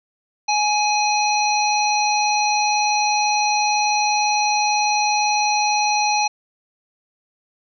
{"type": "harmonic tone with a mistuned harmonic", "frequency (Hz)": 837, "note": "G#5", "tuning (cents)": 13, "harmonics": [1, 3, 5, 7], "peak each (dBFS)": [-18, -23, -25, -26], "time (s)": [0.48, 6.28], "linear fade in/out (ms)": 10, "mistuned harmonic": 5, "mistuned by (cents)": -17, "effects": []}